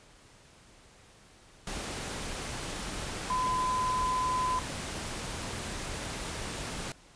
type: tone in noise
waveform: sine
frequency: 1014 Hz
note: B5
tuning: 45 cents sharp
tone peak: -27 dBFS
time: 3.3-4.59 s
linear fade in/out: 2 ms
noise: pink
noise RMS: -37 dBFS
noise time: 1.67-6.92 s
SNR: +7 dB
effects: pink hiss -57 dBFS RMS until 7.15 s + resampled to 22050 Hz